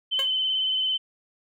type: tone with vibrato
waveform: sine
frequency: 3057 Hz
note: G7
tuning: 44 cents flat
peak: -22 dBFS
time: 0.11-0.98 s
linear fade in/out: 20 ms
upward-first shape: sine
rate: 18 Hz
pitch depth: 22 cents each way
type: tone with exponential decay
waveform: 10% pulse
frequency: 540 Hz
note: C#5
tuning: 45 cents flat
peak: -19 dBFS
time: 0.19-0.31 s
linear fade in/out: 1 ms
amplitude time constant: 24 ms
effects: none

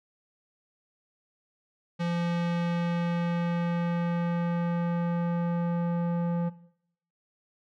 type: tone with low-pass filter sweep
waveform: square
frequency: 171.8 Hz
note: F3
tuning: 28 cents flat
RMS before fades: -29 dBFS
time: 1.99-6.5 s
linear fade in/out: 20 ms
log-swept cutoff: 4100 to 890 Hz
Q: 0.8
effects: noise-tail reverb RT60 0.7 s tail -18 dB re dry

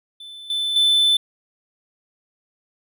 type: tone with level steps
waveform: triangle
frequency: 3520 Hz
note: A7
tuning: in tune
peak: -34 / -19 / -12 dBFS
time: 0.2-1.17 s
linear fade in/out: 5 ms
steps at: 0.5 / 0.76 s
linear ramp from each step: 2 ms
effects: none

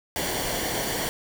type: noise with comb filter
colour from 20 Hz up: pink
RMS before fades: -28 dBFS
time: 0.16-1.09 s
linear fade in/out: 0 ms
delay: 0.78 ms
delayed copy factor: -0.6
effects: none

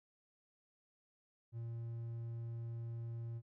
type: tone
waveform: triangle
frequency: 116.1 Hz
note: A#2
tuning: 7 cents flat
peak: -39 dBFS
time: 1.52-3.42 s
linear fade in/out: 50 ms
effects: none

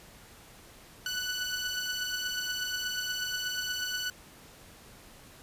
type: beating tone pair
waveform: 15% pulse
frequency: 1480 / 1488.3 Hz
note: F#6 / F#6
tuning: 0 / +10 cents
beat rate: 8.3 Hz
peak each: -31 / -26 dBFS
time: 1.06-4.1 s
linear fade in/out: 2 ms
effects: pink hiss -53 dBFS RMS until 5.42 s + resampled to 32000 Hz

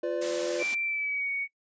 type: chord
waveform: triangle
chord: B diminished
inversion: second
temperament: equal with one note detuned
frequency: 349.2 / 505.4 / 587.3 Hz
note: F4 / B4 / D5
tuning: 0 / +40 / 0 cents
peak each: -30 dBFS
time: 0.03-0.63 s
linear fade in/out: 5 ms
type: high-pass noise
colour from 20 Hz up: white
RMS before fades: -36 dBFS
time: 0.21-0.75 s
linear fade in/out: 10 ms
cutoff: 160 Hz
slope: 96 dB/octave
type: tone with pitch glide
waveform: sine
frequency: 2349 to 2235 Hz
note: D7 to C#7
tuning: 0 to +14 cents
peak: -28 dBFS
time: 0.58-1.48 s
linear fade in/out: 50 ms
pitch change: -86 cents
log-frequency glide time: 0.83-1.3 s
effects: noise-tail reverb RT60 0.1 s tail -20 dB re dry + resampled to 16000 Hz

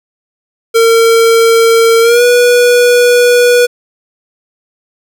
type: tone with pitch glide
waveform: square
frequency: 456.9 to 486.9 Hz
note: A#4 to B4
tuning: -35 to -25 cents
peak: -5 dBFS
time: 0.74-3.67 s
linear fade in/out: 20 ms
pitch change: +110 cents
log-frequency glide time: 2.01-2.23 s
effects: none

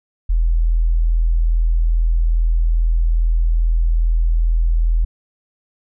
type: tone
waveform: sine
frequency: 41.2 Hz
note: E1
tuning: in tune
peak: -12 dBFS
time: 0.29-5.05 s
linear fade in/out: 10 ms
effects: none

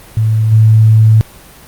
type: tone with level steps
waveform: sine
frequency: 110 Hz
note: A2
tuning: in tune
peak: -8 / -3 dBFS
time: 0.17-1.21 s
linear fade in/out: 0 ms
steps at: 0.51 s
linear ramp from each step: 20 ms
effects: pink hiss -37 dBFS RMS until 1.67 s + Opus 32 kbps

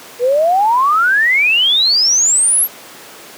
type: exponential sweep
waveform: sine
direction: up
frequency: 469.3 to 11980 Hz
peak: -9 dBFS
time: 0.19-2.68 s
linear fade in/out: 50 ms
effects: pink hiss -35 dBFS RMS until 3.37 s + high-pass 300 Hz 12 dB/octave

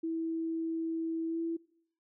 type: tone with pitch glide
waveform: sine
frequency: 326.7 to 331.6 Hz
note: E4 to E4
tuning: -15 to +10 cents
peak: -31 dBFS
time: 0.03-1.57 s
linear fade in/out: 10 ms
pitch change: +25 cents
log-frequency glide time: 1.27-1.4 s
effects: noise-tail reverb RT60 0.7 s tail -23 dB re dry

